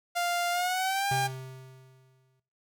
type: tone with pitch glide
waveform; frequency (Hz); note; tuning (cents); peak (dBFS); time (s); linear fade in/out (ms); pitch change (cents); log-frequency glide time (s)
sawtooth; 698.5 to 802.4; F5 to G5; 0 to +40; -23; 0.15-1.28; 20; +240; 0.51-1.09
type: tone with exponential decay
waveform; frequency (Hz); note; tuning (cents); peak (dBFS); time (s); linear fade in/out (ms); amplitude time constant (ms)
square; 130.81; C3; 0; -30; 1.11-2.4; 5; 280
effects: noise-tail reverb RT60 0.4 s tail -17 dB re dry